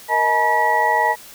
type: tone cluster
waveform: sine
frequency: 469 / 627 / 856 / 957 / 1934 Hz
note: A#4 / D#5 / A5 / A#5 / B6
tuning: +11 / +13 / -48 / +45 / -37 cents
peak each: -26 / -24 / -18 / -20 / -20 dBFS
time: 0.08-1.16 s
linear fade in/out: 50 ms
effects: white hiss -41 dBFS RMS until 1.34 s